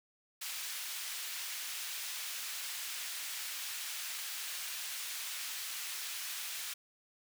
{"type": "high-pass noise", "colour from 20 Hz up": "pink", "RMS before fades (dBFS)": -41, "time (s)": [0.41, 6.74], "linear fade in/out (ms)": 10, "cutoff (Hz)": 2200, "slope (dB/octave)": 12, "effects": []}